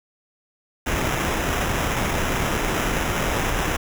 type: noise with sample-and-hold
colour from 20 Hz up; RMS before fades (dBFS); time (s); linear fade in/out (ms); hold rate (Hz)
pink; -23; 0.86-3.77; 10; 4410
effects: none